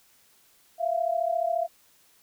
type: tone pair together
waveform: sine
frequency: 664.2 / 698.5 Hz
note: E5 / F5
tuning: +13 / 0 cents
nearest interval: minor second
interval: 87 cents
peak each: -26 / -27 dBFS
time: 0.78-1.68 s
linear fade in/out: 50 ms
effects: white hiss -61 dBFS RMS until 2.22 s